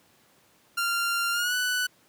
sawtooth tone with pitch glide, 1389 to 1488.7 Hz, F6 to F#6, -10 to +10 cents, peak -21 dBFS, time 0.77-1.87 s, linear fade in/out 10 ms, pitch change +120 cents, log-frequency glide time 1.32-1.55 s, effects pink hiss -61 dBFS RMS until 2.08 s + high-pass 150 Hz 12 dB/octave

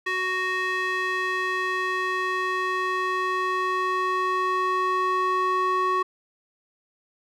square tone with band-pass filter sweep, 370.9 Hz, F#4, 4 cents sharp, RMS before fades -25 dBFS, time 0.06-6.03 s, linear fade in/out 10 ms, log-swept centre 1900 to 1100 Hz, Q 2.2, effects none

